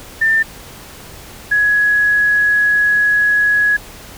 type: tone pair in turn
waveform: sine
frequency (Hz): 1791 / 1676.1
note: A6 / G#6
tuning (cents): +30 / +15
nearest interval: minor second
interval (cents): 115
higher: first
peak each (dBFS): -10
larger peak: neither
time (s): 0.21-0.43 / 1.51-3.77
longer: second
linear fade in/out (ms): 10
effects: pink hiss -36 dBFS RMS until 4.17 s